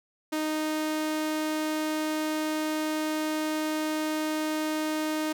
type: tone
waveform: sawtooth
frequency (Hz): 309.7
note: D#4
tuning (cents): -8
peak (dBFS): -23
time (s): 0.32-5.33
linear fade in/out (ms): 10
effects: none